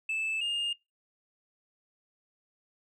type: tone pair in turn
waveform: sine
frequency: 2628 / 2826 Hz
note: E7 / F7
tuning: -6 / +20 cents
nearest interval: minor second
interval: 126 cents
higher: second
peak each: -26 dBFS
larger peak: neither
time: 0.09-0.41 / 0.41-0.73 s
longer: neither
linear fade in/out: 5 ms
effects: noise-tail reverb RT60 0.2 s tail -23 dB re dry + tanh soft clip ceiling -28 dBFS